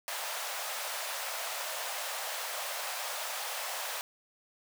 pink high-pass noise, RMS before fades -37 dBFS, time 0.08-4.01 s, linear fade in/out 0 ms, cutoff 550 Hz, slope 48 dB/octave, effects none

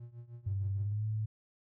triangle tone with tremolo, 118.9 Hz, A#2, 35 cents sharp, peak -40 dBFS, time 0-0.93 s, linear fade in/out 5 ms, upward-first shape triangle, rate 6.5 Hz, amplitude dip 90%
sine tone with pitch glide, 98 to 108.11 Hz, G2 to A2, 0 to -30 cents, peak -31 dBFS, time 0.46-1.26 s, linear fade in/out 10 ms, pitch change +170 cents, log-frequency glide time 0.73-1.06 s
effects none

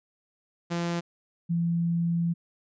sawtooth / sine tone pair in turn, 171.3 / 169.43 Hz, F3 / E3, -33 / +48 cents, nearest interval unison, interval 19 cents, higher first, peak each -23 dBFS, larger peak neither, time 0.7-1.01 / 1.49-2.34 s, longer second, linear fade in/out 20 ms, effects resampled to 16000 Hz

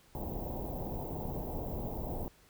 pink band-stop noise, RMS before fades -38 dBFS, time 0.15-2.28 s, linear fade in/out 0 ms, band 880 to 16000 Hz, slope 48 dB/octave, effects pink hiss -63 dBFS RMS until 2.49 s

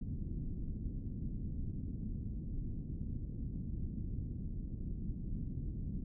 pink low-pass noise, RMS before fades -40 dBFS, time 0.01-6.04 s, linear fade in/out 5 ms, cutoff 250 Hz, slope 24 dB/octave, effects none

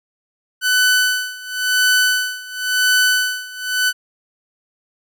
sawtooth tone with tremolo, 1500 Hz, F#6, 23 cents sharp, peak -8 dBFS, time 0.61-3.93 s, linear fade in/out 50 ms, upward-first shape sine, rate 0.95 Hz, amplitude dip 90%, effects none

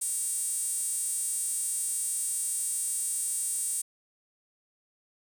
sawtooth tone with high-pass filter, 466.2 Hz, A#4, in tune, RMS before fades -31 dBFS, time 0.01-3.82 s, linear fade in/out 10 ms, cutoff 8800 Hz, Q 8.2, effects none

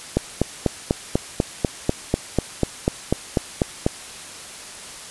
click train, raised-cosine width 2 ms, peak -3 dBFS, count 16, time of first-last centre 0.17-3.865 s, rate 4.06 Hz, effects white hiss -37 dBFS RMS until 5.1 s + resampled to 24000 Hz

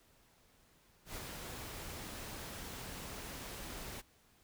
pink noise with ADSR envelope, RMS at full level -43 dBFS, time 1.05-4.02 s, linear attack 110 ms, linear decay 32 ms, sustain -3 dB, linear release 24 ms, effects pink hiss -68 dBFS RMS until 4.43 s

